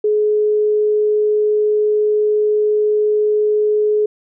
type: tone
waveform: sine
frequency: 422.9 Hz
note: G#4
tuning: 31 cents sharp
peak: -12 dBFS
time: 0.04-4.06 s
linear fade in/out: 5 ms
effects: none